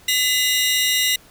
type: tone cluster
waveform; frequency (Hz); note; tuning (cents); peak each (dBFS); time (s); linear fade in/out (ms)
sawtooth; 2018 / 2845 / 3761; B6 / F7 / A#7; +37 / +31 / +15; -18; 0.08-1.16; 5
effects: pink hiss -49 dBFS RMS until 1.3 s